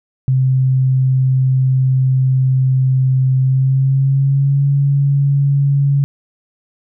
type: tone with pitch glide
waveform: sine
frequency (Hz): 130.81 to 140.2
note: C3 to C#3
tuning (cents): 0 to +20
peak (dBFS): -10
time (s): 0.28-6.04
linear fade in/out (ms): 0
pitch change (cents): +120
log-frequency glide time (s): 3.39-4.65
effects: none